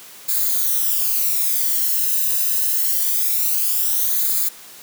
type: noise with flanger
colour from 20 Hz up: violet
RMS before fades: -19 dBFS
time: 0.28-4.49 s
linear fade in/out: 10 ms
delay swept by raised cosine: 0.35 to 0.9 ms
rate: 0.24 Hz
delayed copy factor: -0.8
effects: white hiss -41 dBFS RMS until 4.82 s + high-pass 150 Hz 12 dB/octave